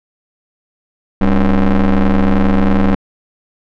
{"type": "ring-modulated tone", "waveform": "35% pulse", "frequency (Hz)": 92.5, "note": "F#2", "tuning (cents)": 0, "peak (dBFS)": -4, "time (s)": [1.21, 2.95], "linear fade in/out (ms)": 5, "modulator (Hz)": 104, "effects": ["low-pass 2000 Hz 12 dB/octave"]}